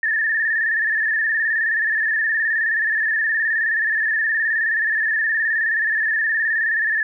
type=tone with vibrato; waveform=sine; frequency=1773 Hz; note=A6; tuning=13 cents sharp; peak=-17 dBFS; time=0.03-7.03 s; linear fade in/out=2 ms; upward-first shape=square; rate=19 Hz; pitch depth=53 cents each way; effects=none